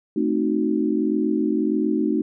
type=chord; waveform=sine; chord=A diminished seventh; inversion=none; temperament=equal with one note detuned; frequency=220 / 261.6 / 308.4 / 370 Hz; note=A3 / C4 / Eb4 / Gb4; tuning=0 / 0 / -15 / 0 cents; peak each=-24 / -26 / -22 / -26 dBFS; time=0.16-2.22 s; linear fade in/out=5 ms; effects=none